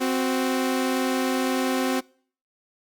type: tone pair together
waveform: sawtooth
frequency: 260.6 / 370 Hz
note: C4 / F#4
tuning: -7 / 0 cents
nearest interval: tritone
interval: 607 cents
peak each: -19 / -24 dBFS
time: 0-2.01 s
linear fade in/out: 20 ms
effects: noise-tail reverb RT60 0.5 s tail -24 dB re dry + Opus 48 kbps